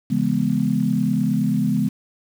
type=chord; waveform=sine; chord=C# minor seventh; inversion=none; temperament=equal with one note detuned; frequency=138.59 / 168.18 / 207.7 / 246.9 Hz; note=C#3 / E3 / G#3 / B3; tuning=0 / +35 / 0 / 0 cents; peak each=-25 / -24 / -21 / -22 dBFS; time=0.1-1.89 s; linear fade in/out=10 ms; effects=7-bit